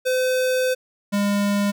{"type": "tone pair in turn", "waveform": "square", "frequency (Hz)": [511, 202.8], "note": ["C5", "G#3"], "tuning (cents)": [-41, -41], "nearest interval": "octave + major third", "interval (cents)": 1600, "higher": "first", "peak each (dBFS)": -19, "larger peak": "neither", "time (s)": [[0.05, 0.75], [1.12, 1.72]], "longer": "first", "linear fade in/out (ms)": 20, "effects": []}